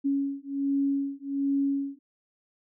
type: beating tone pair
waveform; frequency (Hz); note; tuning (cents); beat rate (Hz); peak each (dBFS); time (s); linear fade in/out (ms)
sine; 277.1 / 278.4; C#4 / C#4; -1 / +8; 1.3; -28; 0.04-1.99; 20
effects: none